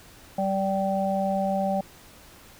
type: harmonic tone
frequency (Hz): 194.1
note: G3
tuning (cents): -17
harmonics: 1 / 3 / 4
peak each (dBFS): -27 / -27 / -27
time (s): 0.38-1.81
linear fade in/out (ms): 5
effects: pink hiss -50 dBFS RMS until 2.59 s